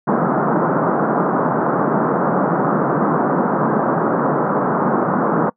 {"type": "band-pass noise", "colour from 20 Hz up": "pink", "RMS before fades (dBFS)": -17, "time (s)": [0.07, 5.5], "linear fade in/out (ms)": 10, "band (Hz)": [150, 1400], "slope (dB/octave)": 48, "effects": ["noise-tail reverb RT60 0.1 s tail -24 dB re dry"]}